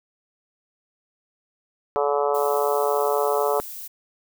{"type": "harmonic tone", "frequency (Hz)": 143.9, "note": "D3", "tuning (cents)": -35, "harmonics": [3, 4, 5, 6, 7, 8, 9], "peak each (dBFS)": [-23, -25, -27, -29, -30, -31, -32], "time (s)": [1.96, 3.6], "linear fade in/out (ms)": 0}
{"type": "noise", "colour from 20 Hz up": "violet", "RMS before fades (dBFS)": -36, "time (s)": [2.34, 3.88], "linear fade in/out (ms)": 10}
{"effects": []}